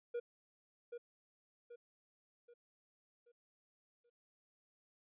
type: tone with echo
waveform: triangle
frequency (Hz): 477.6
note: A#4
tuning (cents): +42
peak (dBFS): -35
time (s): 0.14-0.2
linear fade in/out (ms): 10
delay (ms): 780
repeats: 5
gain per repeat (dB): -7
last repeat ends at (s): 4.1
effects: resampled to 8000 Hz